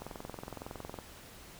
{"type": "click train", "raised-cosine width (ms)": 1, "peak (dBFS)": -27, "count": 22, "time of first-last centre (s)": [0.02, 0.988], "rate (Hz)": 21.7, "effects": ["pink hiss -52 dBFS RMS until 1.59 s"]}